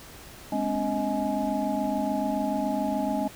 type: tone cluster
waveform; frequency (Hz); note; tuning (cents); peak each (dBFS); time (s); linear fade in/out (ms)
sine; 208.3 / 257.7 / 284.7 / 629 / 839; G#3 / C4 / C#4 / D#5 / G#5; +5 / -26 / +46 / +19 / +17; -31; 0.52-3.28; 5
effects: pink hiss -46 dBFS RMS until 3.35 s